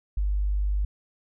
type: tone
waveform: sine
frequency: 50 Hz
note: G1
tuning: 35 cents sharp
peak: -22 dBFS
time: 0.17-0.85 s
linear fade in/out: 5 ms
effects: none